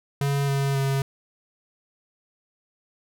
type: tone with pitch steps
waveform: square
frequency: 140.4 / 138.47 / 136.56 Hz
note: C#3 / C#3 / C#3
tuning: +22 / -2 / -26 cents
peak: -22 dBFS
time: 0.21-1.02 s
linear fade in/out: 2 ms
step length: 270 ms
effects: none